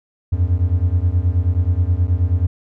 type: beating tone pair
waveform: triangle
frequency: 83.6 / 93 Hz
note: E2 / F#2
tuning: +25 / +9 cents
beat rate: 9.4 Hz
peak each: -15 dBFS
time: 0.32-2.47 s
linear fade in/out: 10 ms
effects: none